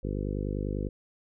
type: harmonic tone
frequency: 50.1 Hz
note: G1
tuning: 38 cents sharp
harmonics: 1 / 2 / 3 / 4 / 5 / 6 / 7 / 8 / 9 / 10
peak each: -33 / -36 / -38 / -39 / -40 / -41 / -41 / -42 / -43 / -43 dBFS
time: 0.03-0.89 s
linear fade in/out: 10 ms
effects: none